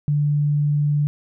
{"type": "tone", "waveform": "sine", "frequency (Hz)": 146.83, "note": "D3", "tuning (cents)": 0, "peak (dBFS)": -16, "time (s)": [0.08, 1.07], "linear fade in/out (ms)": 0, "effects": []}